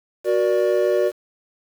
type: chord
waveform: triangle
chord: Gb augmented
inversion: none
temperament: equal with one note detuned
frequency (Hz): 370 / 474.6 / 587.3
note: Gb4 / Bb4 / D5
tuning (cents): 0 / +31 / 0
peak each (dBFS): -18 / -20 / -18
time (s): 0.24-1.12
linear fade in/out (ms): 50
effects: 7-bit